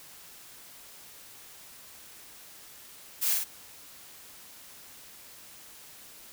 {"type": "noise with echo", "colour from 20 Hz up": "blue", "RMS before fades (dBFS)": -28, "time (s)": [3.21, 3.35], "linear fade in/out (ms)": 20, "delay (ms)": 48, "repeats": 2, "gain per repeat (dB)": -2, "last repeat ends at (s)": 3.446, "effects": ["white hiss -50 dBFS RMS until 6.32 s"]}